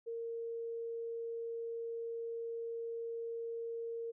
sine tone, 461.6 Hz, A#4, 17 cents flat, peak -38 dBFS, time 0.06-4.12 s, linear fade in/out 20 ms, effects none

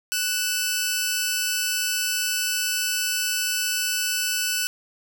10% pulse tone pair together, 1490.4 / 2637 Hz, F#6 / E7, +12 / 0 cents, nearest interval minor seventh, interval 988 cents, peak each -17 dBFS, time 0.12-4.67 s, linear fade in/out 0 ms, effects none

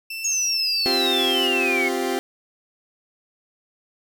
30% pulse tone with pitch glide, 2667 to 2646 Hz, E7 to E7, +20 to +6 cents, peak -26 dBFS, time 0.1-1.47 s, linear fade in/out 5 ms, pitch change -14 cents, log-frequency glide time 0.39-0.56 s
sine exponential sweep, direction down, 6690 to 2153 Hz, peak -20 dBFS, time 0.24-1.89 s, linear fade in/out 10 ms
30% pulse chord, C suspended fourth, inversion none, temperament equal with one note detuned, 261.6 / 350.8 / 392 Hz, C4 / F4 / G4, 0 / +8 / 0 cents, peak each -25 / -24 / -23 dBFS, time 0.86-2.19 s, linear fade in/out 0 ms
effects none

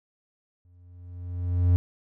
triangle tone with exponential growth, 88.6 Hz, F2, 25 cents sharp, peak -13 dBFS, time 0.65-1.76 s, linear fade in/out 0 ms, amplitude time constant 240 ms, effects none

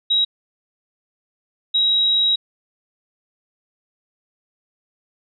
sine tone pair in turn, 3836 / 3836 Hz, A#7 / A#7, +49 / +49 cents, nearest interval unison, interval 0 cents, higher neither, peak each -14 dBFS, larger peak neither, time 0.1-0.25 / 1.74-2.36 s, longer second, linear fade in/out 10 ms, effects none

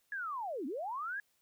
sine linear two-way sweep, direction down then up, 1705 to 238.9 to 1705 Hz, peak -36 dBFS, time 0.12-1.2 s, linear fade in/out 2 ms, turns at 0.66 s, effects white hiss -75 dBFS RMS until 1.41 s

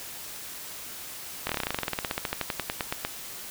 slowing click train, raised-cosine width 0.3 ms, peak -11 dBFS, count 27, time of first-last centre 1.47-3.05 s, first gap 23 ms, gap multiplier 1.07, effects white hiss -40 dBFS RMS until 3.5 s

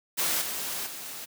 white noise with level steps, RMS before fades -27 / -33 / -39 dBFS, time 0.17-1.26 s, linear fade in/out 20 ms, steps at 0.41 / 0.86 s, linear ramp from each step 10 ms, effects high-pass 150 Hz 12 dB/octave

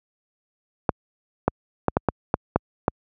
clicks, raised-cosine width 1 ms, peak -3 dBFS, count 8, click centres 0.892 / 1.48 / 1.883 / 1.969 / 2.087 / 2.341 / 2.56 / 2.881 s, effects high-pass 60 Hz 12 dB/octave

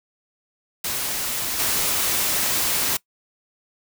white noise with level steps, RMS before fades -26 / -22 dBFS, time 0.84-2.97 s, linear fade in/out 5 ms, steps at 1.58 s, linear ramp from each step 20 ms, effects noise-tail reverb RT60 0.1 s tail -21 dB re dry

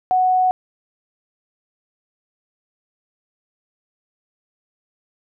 sine tone, 740 Hz, F#5, in tune, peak -13 dBFS, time 0.11-0.51 s, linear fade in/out 0 ms, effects none

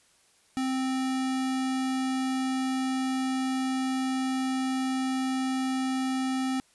square tone, 261.6 Hz, C4, in tune, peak -27 dBFS, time 0.57-6.6 s, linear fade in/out 0 ms, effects white hiss -63 dBFS RMS until 6.74 s + resampled to 24000 Hz

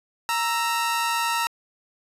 sawtooth tone pair together, 932.3 / 1323.6 Hz, A#5 / E6, 0 / +7 cents, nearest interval tritone, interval 607 cents, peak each -20 / -23 dBFS, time 0.29-1.47 s, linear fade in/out 0 ms, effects resampled to 32000 Hz

